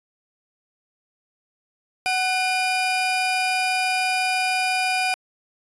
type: tone pair together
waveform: 35% pulse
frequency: 746 / 2418 Hz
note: F#5 / D7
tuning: +14 / +50 cents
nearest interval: octave + minor sixth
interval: 2036 cents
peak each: -21 dBFS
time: 2.06-5.14 s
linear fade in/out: 0 ms
effects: resampled to 22050 Hz